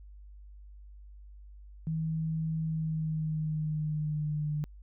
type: tone with pitch glide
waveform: sine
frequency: 160 to 150.15 Hz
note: D#3 to D3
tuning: +49 to +39 cents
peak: -29 dBFS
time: 1.87-4.64 s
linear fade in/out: 0 ms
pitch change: -110 cents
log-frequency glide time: 2.63-4.46 s
effects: added 50 Hz sine -47 dBFS peak until 4.82 s